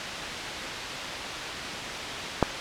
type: click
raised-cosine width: 1 ms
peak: -4 dBFS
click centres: 2.427 s
effects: white hiss -31 dBFS RMS until 2.6 s + low-pass 4000 Hz 12 dB/octave